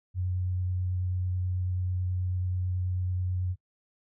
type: tone with vibrato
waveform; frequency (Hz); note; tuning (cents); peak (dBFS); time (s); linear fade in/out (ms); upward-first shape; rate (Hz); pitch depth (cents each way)
sine; 91.2; F#2; -24; -27; 0.14-3.56; 50; sine; 9.2; 10
effects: noise-tail reverb RT60 0.1 s tail -19 dB re dry